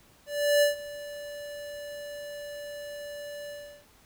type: tone with ADSR envelope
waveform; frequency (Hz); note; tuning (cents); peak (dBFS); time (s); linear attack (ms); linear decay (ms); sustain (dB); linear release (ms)
square; 582; D5; -16; -19; 0.26-3.85; 360; 130; -19; 360
effects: pink hiss -59 dBFS RMS until 4.05 s